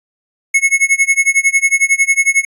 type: tone with tremolo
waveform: square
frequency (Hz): 2188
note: C#7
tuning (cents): -23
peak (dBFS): -7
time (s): 0.54-2.45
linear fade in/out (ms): 5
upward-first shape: sine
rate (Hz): 11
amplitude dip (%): 95
effects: resampled to 32000 Hz